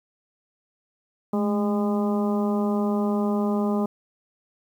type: harmonic tone with a mistuned harmonic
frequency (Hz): 204.3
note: G#3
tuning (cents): -28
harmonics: 1 / 2 / 3 / 4 / 5 / 6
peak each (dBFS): -22 / -28 / -32 / -34 / -36 / -38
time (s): 1.33-3.86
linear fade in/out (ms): 5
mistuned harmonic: 1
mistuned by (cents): +52
effects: 9-bit